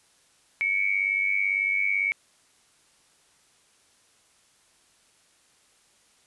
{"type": "tone pair together", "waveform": "sine", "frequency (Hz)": [2202, 2300], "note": ["C#7", "D7"], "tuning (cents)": [-12, -37], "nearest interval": "minor second", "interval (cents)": 75, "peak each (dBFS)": -25, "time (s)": [0.61, 2.12], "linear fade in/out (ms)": 0, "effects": ["white hiss -62 dBFS RMS until 6.26 s", "resampled to 24000 Hz"]}